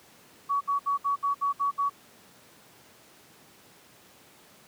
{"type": "tone bursts", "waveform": "sine", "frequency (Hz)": 1128, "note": "C#6", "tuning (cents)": 30, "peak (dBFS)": -23, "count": 8, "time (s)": [0.49, 1.898], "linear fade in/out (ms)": 20, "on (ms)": 120, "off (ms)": 64, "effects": ["pink hiss -55 dBFS RMS until 4.67 s", "high-pass 150 Hz 12 dB/octave"]}